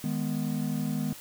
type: chord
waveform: triangle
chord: G# minor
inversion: second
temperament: equal with one note detuned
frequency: 156.19 / 207.7 / 246.9 Hz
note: D#3 / G#3 / B3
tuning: +7 / 0 / 0 cents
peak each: -30 dBFS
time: 0.04-1.13 s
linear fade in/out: 2 ms
effects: white hiss -46 dBFS RMS until 1.2 s